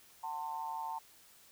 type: tone with amplitude modulation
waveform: sine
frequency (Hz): 897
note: A5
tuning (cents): +33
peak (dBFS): -33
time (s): 0.23-0.99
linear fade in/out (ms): 10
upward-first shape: sine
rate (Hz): 152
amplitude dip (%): 85
effects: white hiss -61 dBFS RMS until 1.51 s